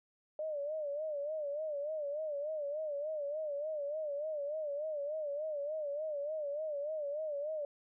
sine tone with vibrato, 597 Hz, D5, 28 cents sharp, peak -35 dBFS, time 0.39-7.65 s, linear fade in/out 2 ms, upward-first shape sine, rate 3.4 Hz, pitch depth 100 cents each way, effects none

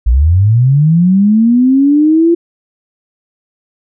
sine linear sweep, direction up, 53.2 to 343.8 Hz, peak -5 dBFS, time 0.06-2.35 s, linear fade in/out 10 ms, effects none

